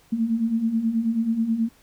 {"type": "beating tone pair", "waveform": "sine", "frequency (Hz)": [220, 229.3], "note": ["A3", "A#3"], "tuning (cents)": [0, -28], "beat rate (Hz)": 9.3, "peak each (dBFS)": [-27, -21], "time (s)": [0.12, 1.69], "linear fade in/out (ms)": 10, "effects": ["pink hiss -57 dBFS RMS until 1.82 s"]}